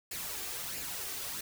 white noise with flanger, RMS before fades -39 dBFS, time 0.11-1.41 s, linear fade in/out 5 ms, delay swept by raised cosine 0.41 to 2.61 ms, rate 1.5 Hz, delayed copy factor +0.5, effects none

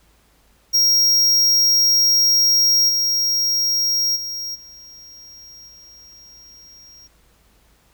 square tone with level steps, 5600 Hz, F8, 4 cents sharp, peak -13 / -17 / -26 / -40 / -43 dBFS, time 0.73-7.08 s, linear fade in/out 20 ms, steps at 2.88 / 4.15 / 4.54 / 5.67 s, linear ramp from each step 20 ms, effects added 54 Hz sine -58 dBFS peak until 7.93 s + pink hiss -58 dBFS RMS until 7.93 s

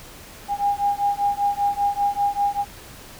sine beating tone pair, 808 / 813.1 Hz, G#5 / G#5, -48 / -37 cents, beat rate 5.1 Hz, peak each -22 dBFS, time 0.48-2.65 s, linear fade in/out 50 ms, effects pink hiss -42 dBFS RMS until 3.19 s

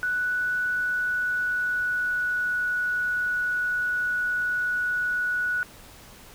sine tone with pitch glide, 1480 to 1469.8 Hz, F#6 to F#6, 0 to -12 cents, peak -23 dBFS, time 0.03-5.63 s, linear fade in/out 0 ms, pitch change -12 cents, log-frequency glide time 0.57-2.65 s, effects pink hiss -48 dBFS RMS until 6.34 s

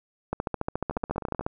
two click trains, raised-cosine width 1 ms, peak -21 / -13 dBFS, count 9 / 17, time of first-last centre 0.91-1.41 / 0.33-1.465 s, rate 16 / 14.1 Hz, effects none

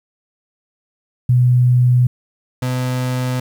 sine / 35% pulse tone pair in turn, 124.2 / 126.81 Hz, B2 / B2, +10 / +46 cents, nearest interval unison, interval 36 cents, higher second, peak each -9 / -16 dBFS, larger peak first, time 1.29-2.07 / 2.62-3.4 s, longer neither, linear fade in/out 5 ms, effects 8-bit

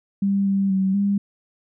sine tone with pitch steps, 197.9 / 196.1 / 191.1 / 200.5 Hz, G3 / G3 / G3 / G3, +17 / +1 / -44 / +39 cents, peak -17 dBFS, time 0.22-1.18 s, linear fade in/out 5 ms, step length 240 ms, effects none

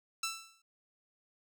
10% pulse tone with exponential decay, 1330 Hz, E6, 15 cents sharp, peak -23 dBFS, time 0.23-0.62 s, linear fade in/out 5 ms, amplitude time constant 83 ms, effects none

